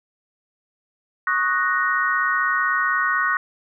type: chord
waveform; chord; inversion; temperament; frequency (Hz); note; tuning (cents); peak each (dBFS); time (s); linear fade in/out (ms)
sine; D# minor seventh; third; equal; 1108.7 / 1244.5 / 1480 / 1864.7; C#6 / D#6 / F#6 / A#6; 0 / 0 / 0 / 0; -24 / -26 / -22 / -23; 1.27-3.37; 2
effects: none